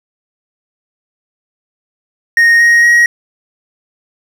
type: tone with pitch steps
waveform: triangle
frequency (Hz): 1859 / 1876.3 / 1893.7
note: A#6 / A#6 / A#6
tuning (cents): -5 / +11 / +27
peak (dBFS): -3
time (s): 2.37-3.06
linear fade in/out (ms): 2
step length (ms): 230
effects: none